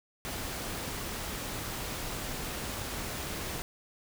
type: noise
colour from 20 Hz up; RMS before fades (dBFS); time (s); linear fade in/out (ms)
pink; -37; 0.25-3.62; 0
effects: none